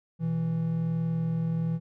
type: tone pair together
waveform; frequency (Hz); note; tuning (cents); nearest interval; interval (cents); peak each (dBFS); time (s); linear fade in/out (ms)
triangle; 123 / 164.19; B2 / E3; -7 / -7; perfect fourth; 500; -32 / -24; 0.19-1.8; 50
effects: none